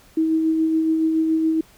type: tone with tremolo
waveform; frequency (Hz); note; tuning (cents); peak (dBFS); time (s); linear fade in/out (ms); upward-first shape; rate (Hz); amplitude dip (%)
sine; 320; D#4; +49; -15; 0.17-1.61; 5; sine; 7.1; 30
effects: pink hiss -52 dBFS RMS until 1.77 s